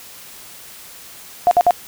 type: tone bursts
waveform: sine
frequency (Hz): 708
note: F5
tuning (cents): +23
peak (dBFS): -8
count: 3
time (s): 1.47-1.708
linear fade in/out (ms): 0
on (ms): 42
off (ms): 56
effects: white hiss -39 dBFS RMS until 1.87 s